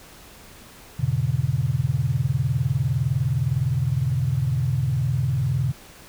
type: tone cluster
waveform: sine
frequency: 87.3 / 109.4 / 129.2 / 148.9 Hz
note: F2 / A2 / C3 / D3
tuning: 0 / -9 / -21 / +24 cents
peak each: -30 / -27 / -22 / -26 dBFS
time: 0.99-5.72 s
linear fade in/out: 10 ms
effects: pink hiss -46 dBFS RMS until 6.08 s